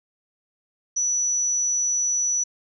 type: tone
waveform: sine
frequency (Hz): 5920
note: F#8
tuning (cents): 0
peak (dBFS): -20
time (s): 0.96-2.44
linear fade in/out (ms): 10
effects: none